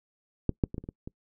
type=clicks; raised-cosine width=3 ms; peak=-11 / -10 / -22 / -21 / -30 / -24 / -25 dBFS; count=7; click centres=0.493 / 0.638 / 0.744 / 0.781 / 0.84 / 0.889 / 1.075 s; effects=noise-tail reverb RT60 0.1 s tail -25 dB re dry